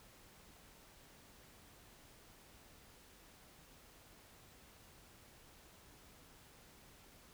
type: silence
effects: pink hiss -62 dBFS RMS until 7.33 s